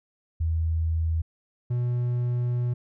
sine / triangle tone pair in turn, 81.2 / 121.97 Hz, E2 / B2, -26 / -21 cents, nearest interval perfect fifth, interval 705 cents, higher second, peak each -22 / -21 dBFS, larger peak second, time 0.4-1.22 / 1.7-2.74 s, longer second, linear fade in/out 10 ms, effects none

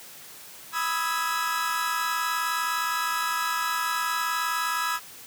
40% pulse chord, E major seventh, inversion second, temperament equal with one note detuned, 987.8 / 1259 / 1318.5 / 1661.2 Hz, B5 / D#6 / E6 / G#6, 0 / +20 / 0 / 0 cents, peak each -30 dBFS, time 0.72-5 s, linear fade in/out 50 ms, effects white hiss -45 dBFS RMS until 5.26 s + high-pass 80 Hz 12 dB/octave

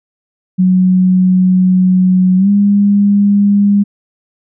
sine tone with pitch glide, 184.5 to 202.4 Hz, F#3 to G#3, -5 to -44 cents, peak -6 dBFS, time 0.58-3.84 s, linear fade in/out 20 ms, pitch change +161 cents, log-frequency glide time 2.37-2.49 s, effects none

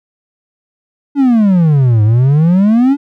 triangle exponential two-way sweep, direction down then up, 291.1 to 103.83 to 291.1 Hz, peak -4 dBFS, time 1.15-2.97 s, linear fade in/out 50 ms, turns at 2.03 s, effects none

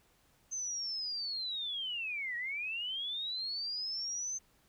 sine linear two-way sweep, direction down then up, 6272 to 1876 to 6272 Hz, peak -35 dBFS, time 0.51-4.39 s, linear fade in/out 20 ms, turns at 2.36 s, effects pink hiss -69 dBFS RMS until 4.68 s

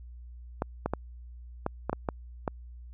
clicks, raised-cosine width 1 ms, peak -14 dBFS, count 8, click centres 0.621 / 0.86 / 0.936 / 1.664 / 1.896 / 1.93 / 2.088 / 2.478 s, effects added 60 Hz sine -43 dBFS peak until 2.93 s

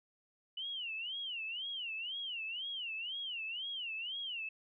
sine tone with vibrato, 2934 Hz, F#7, 15 cents flat, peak -38 dBFS, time 0.57-4.49 s, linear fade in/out 5 ms, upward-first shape sine, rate 2 Hz, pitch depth 210 cents each way, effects none

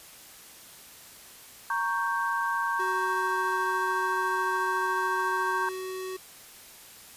sine chord, G diminished, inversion first, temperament equal, 932.3 / 1108.7 / 1568 Hz, Bb5 / Db6 / G6, 0 / 0 / 0 cents, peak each -30 dBFS, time 1.7-5.69 s, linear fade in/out 2 ms
square tone, 374.2 Hz, F#4, 20 cents sharp, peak -34 dBFS, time 2.79-6.17 s, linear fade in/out 10 ms
effects white hiss -49 dBFS RMS until 7.16 s + resampled to 32000 Hz

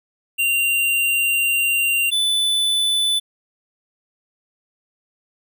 square tone pair in turn, 2773 / 3494 Hz, F7 / A7, -13 / -13 cents, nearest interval major third, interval 400 cents, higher second, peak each -17 dBFS, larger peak neither, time 0.38-2.11 / 2.11-3.2 s, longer first, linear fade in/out 20 ms, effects none

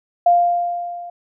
sine tone with level ramp, 698.5 Hz, F5, in tune, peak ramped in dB -8 to -30 dBFS, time 0.26-1.1 s, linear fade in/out 5 ms, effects none

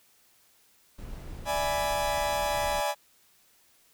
brown noise, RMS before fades -40 dBFS, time 0.98-2.81 s, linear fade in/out 10 ms
40% pulse chord, E dominant seventh, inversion third, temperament equal, 587.3 / 659.3 / 830.6 / 987.8 Hz, D5 / E5 / G#5 / B5, 0 / 0 / 0 / 0 cents, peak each -30 / -35 / -29 / -34 dBFS, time 1.45-2.95 s, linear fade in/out 50 ms
effects white hiss -63 dBFS RMS until 3.93 s

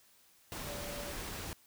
sine tone in noise, 579 Hz, D5, 25 cents flat, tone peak -45 dBFS, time 0.67-1.12 s, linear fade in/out 0 ms, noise pink, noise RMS -42 dBFS, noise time 0.52-1.53 s, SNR -6 dB, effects white hiss -65 dBFS RMS until 1.66 s

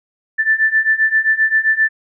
sine beating tone pair, 1760 / 1767.6 Hz, A6 / A6, 0 / +7 cents, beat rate 7.6 Hz, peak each -16 / -14 dBFS, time 0.38-1.89 s, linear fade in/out 20 ms, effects none

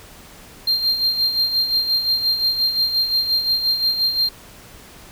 triangle tone with tremolo, 4186 Hz, C8, in tune, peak -13 dBFS, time 0.67-4.29 s, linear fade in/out 5 ms, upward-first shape sine, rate 5.7 Hz, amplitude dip 60%, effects pink hiss -43 dBFS RMS until 5.11 s

